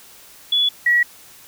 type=tone pair in turn; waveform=sine; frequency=3416 / 1923.3 Hz; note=G#7 / B6; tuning=+48 / -46 cents; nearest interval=minor seventh; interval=994 cents; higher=first; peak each=-14 / -12 dBFS; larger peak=second; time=0.52-0.69 / 0.86-1.03 s; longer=neither; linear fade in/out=5 ms; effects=white hiss -45 dBFS RMS until 1.47 s